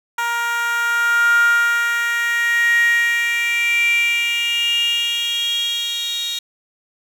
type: tone with high-pass filter sweep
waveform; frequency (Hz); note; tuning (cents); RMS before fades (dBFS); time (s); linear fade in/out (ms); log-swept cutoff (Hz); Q
10% pulse; 470.2; A#4; +15; -18; 0.18-6.39; 5; 1100 to 3900; 9.2
effects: none

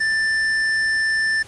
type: tone with tanh clipping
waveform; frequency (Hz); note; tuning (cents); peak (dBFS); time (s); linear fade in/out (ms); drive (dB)
sine; 1771; A6; +11; -19; 0-1.43; 10; 10
effects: pink hiss -44 dBFS RMS until 1.47 s + resampled to 24000 Hz

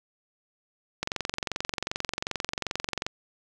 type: click train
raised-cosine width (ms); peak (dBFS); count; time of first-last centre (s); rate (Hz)
0.2; -11; 47; 1.03-3.065; 22.6
effects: none

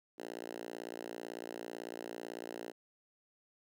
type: tone with high-pass filter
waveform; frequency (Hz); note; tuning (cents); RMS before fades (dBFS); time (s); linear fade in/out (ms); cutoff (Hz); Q
5% pulse; 58; A#1; -8; -45; 0.18-2.72; 10; 340; 1.7
effects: none

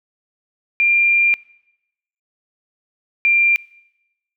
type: tone pair in turn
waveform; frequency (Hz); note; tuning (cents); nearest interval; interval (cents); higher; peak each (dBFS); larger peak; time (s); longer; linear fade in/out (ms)
sine; 2389 / 2380; D7 / D7; +29 / +22; unison; 7; first; -12 / -11; second; 0.8-1.34 / 3.25-3.56; first; 0
effects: noise-tail reverb RT60 0.9 s tail -23 dB re dry

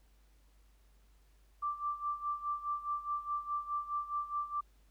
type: tone with tremolo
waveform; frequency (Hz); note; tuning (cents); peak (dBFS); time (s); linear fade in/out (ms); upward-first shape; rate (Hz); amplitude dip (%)
sine; 1174.7; D6; 0; -31; 1.62-4.61; 10; sine; 4.8; 80
effects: added 50 Hz sine -62 dBFS peak until 4.9 s + pink hiss -73 dBFS RMS until 4.9 s

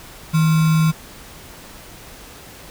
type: tone with sample-and-hold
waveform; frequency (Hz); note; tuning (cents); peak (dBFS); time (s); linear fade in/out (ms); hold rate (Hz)
sine; 160; D#3; +49; -12; 0.33-0.92; 20; 1225
effects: pink hiss -40 dBFS RMS until 2.7 s

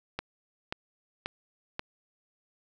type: click train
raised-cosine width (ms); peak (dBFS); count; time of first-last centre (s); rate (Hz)
0.3; -16; 4; 0.19-1.794; 1.87
effects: none

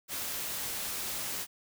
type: noise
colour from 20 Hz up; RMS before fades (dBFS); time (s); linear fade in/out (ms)
white; -36; 0.08-1.47; 50
effects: none

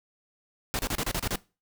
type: noise bursts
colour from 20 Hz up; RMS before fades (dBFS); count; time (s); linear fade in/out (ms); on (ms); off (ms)
pink; -29; 8; 0.74-1.357; 0; 50; 31
effects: noise-tail reverb RT60 0.3 s tail -21 dB re dry

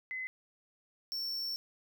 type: tone pair in turn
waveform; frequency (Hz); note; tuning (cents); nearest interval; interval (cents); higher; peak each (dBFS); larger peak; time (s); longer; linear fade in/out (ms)
sine / square; 2036 / 5435; C7 / F8; -48 / -48; octave + perfect fourth; 1700; second; -36 / -35; second; 0.11-0.27 / 1.12-1.56; second; 0
effects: none

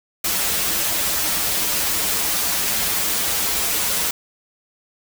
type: noise with comb filter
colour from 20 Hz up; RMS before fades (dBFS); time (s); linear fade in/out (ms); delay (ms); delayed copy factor
white; -21; 0.24-4.11; 5; 7.9; -0.95
effects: none

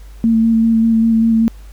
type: tone with vibrato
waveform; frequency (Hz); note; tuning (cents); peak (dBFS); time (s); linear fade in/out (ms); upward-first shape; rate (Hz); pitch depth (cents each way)
sine; 226; A3; +47; -9; 0.24-1.48; 0; square; 5.1; 14
effects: added 50 Hz sine -33 dBFS peak until 1.72 s + pink hiss -49 dBFS RMS until 1.72 s

